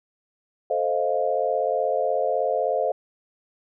sine chord, F dominant seventh, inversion first, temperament equal, 440 / 523.3 / 622.3 / 698.5 Hz, A4 / C5 / Eb5 / F5, 0 / 0 / 0 / 0 cents, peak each -28 / -25 / -26 / -26 dBFS, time 0.7-2.92 s, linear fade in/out 5 ms, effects none

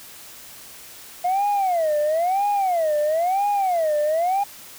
sine tone with vibrato, 698.5 Hz, F5, in tune, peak -16 dBFS, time 1.24-4.44 s, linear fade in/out 10 ms, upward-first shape sine, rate 1 Hz, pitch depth 280 cents each way, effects tanh soft clip ceiling -16 dBFS + white hiss -42 dBFS RMS until 4.78 s

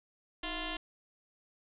sine tone with frequency modulation, 1400 Hz, F6, 4 cents sharp, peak -35 dBFS, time 0.43-0.77 s, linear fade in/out 5 ms, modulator 343 Hz, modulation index 6, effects none

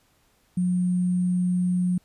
sine tone with sample-and-hold, 179.8 Hz, F#3, 49 cents flat, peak -20 dBFS, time 0.57-1.98 s, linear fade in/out 5 ms, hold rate 8820 Hz, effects pink hiss -64 dBFS RMS until 2.04 s + resampled to 32000 Hz

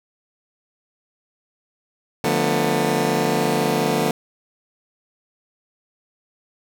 15% pulse chord, B half-diminished seventh, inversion first, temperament just, 148.16 / 177.8 / 222.2 / 246.9 Hz, D3 / F3 / A3 / B3, +16 / +31 / +17 / 0 cents, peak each -18 dBFS, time 2.24-4.11 s, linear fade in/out 2 ms, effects none

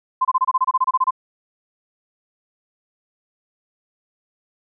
sine tone bursts, 1034 Hz, C6, 21 cents flat, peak -13 dBFS, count 14, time 0.21-1.108 s, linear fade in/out 10 ms, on 40 ms, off 26 ms, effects none

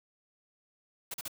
white noise bursts, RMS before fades -38 dBFS, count 3, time 1.11-1.281 s, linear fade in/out 5 ms, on 31 ms, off 39 ms, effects none

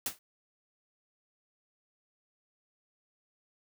white noise with exponential decay, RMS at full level -29 dBFS, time 0.06-0.19 s, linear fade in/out 2 ms, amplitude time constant 27 ms, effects none

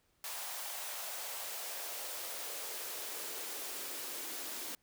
white noise with high-pass filter sweep, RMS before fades -42 dBFS, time 0.24-4.75 s, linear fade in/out 2 ms, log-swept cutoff 770 to 290 Hz, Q 2, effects pink hiss -74 dBFS RMS until 4.82 s

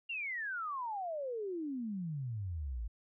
sine exponential sweep, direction down, 2834 to 51.91 Hz, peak -36 dBFS, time 0.09-2.88 s, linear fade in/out 10 ms, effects none

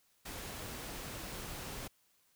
pink noise, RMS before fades -44 dBFS, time 0.25-1.88 s, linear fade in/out 10 ms, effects white hiss -72 dBFS RMS until 2.35 s

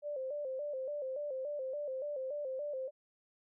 sine tone with vibrato, 554.4 Hz, C#5, in tune, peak -36 dBFS, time 0.02-2.91 s, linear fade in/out 50 ms, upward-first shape square, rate 3.5 Hz, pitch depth 100 cents each way, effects none

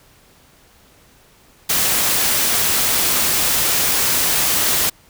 white noise, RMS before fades -17 dBFS, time 1.69-4.9 s, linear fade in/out 10 ms, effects pink hiss -51 dBFS RMS until 5.09 s

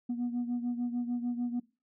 sine beating tone pair, 240.9 / 247.6 Hz, B3 / B3, -43 / +5 cents, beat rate 6.7 Hz, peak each -30 / -35 dBFS, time 0.09-1.6 s, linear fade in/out 10 ms, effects noise-tail reverb RT60 0.3 s tail -21 dB re dry + tanh soft clip ceiling -27 dBFS

